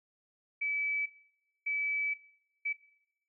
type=tone bursts at uneven times; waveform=sine; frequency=2298 Hz; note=D7; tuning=38 cents flat; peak=-30 dBFS; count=3; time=0.61-1.06 / 1.66-2.14 / 2.65-2.73 s; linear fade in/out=10 ms; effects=noise-tail reverb RT60 0.8 s tail -18 dB re dry